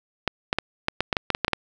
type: clicks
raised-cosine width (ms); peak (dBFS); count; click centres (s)
0.3; -5; 12; 0.277 / 0.529 / 0.586 / 0.884 / 1.006 / 1.128 / 1.168 / 1.303 / 1.349 / 1.447 / 1.481 / 1.533
effects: none